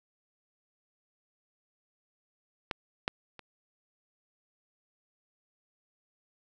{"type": "clicks", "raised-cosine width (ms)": 0.3, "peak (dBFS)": [-15, -12, -29], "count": 3, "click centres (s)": [2.712, 3.079, 3.393], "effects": []}